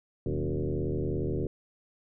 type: tone with frequency modulation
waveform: sine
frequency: 138.59 Hz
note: C#3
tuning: in tune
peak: -27 dBFS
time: 0.26-1.47 s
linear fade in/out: 2 ms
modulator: 77.1 Hz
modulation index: 4.2
effects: none